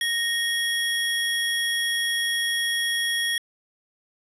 square tone pair together, 1861 / 3316 Hz, A#6 / G#7, -3 / -3 cents, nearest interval minor seventh, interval 1000 cents, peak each -26 dBFS, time 0.01-3.38 s, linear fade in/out 2 ms, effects resampled to 32000 Hz

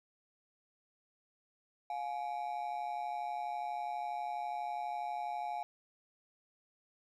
triangle ring-modulated tone, 775 Hz, G5, 20 cents flat, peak -31 dBFS, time 1.9-5.63 s, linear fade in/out 0 ms, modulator 66.1 Hz, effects none

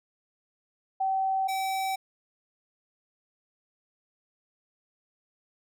sine / square tone pair in turn, 768 / 768 Hz, G5 / G5, -36 / -36 cents, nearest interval unison, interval 0 cents, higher neither, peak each -24 / -28 dBFS, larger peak first, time 1-1.48 / 1.48-1.96 s, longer neither, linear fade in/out 10 ms, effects none

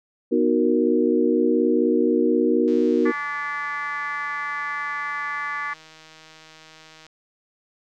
sine chord, B major seventh, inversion none, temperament equal, 246.9 / 311.1 / 370 / 466.2 Hz, B3 / D#4 / F#4 / A#4, 0 / 0 / 0 / 0 cents, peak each -22 dBFS, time 0.31-3.12 s, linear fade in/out 20 ms
click train, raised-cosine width 0.2 ms, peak -29 dBFS, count 694, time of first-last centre 2.68-7.066 s, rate 158 Hz
harmonic tone, 289.4 Hz, D4, 25 cents flat, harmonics 3 / 4 / 5 / 6 / 7 / 8, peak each -38 / -29 / -38 / -30 / -32 / -43 dBFS, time 3.05-5.74 s, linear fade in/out 10 ms
effects none

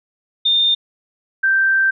sine tone pair in turn, 3624 / 1565.6 Hz, A#7 / G6, -50 / -3 cents, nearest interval octave + minor third, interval 1453 cents, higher first, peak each -12 dBFS, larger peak neither, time 0.45-0.75 / 1.43-1.91 s, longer second, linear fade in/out 10 ms, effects none

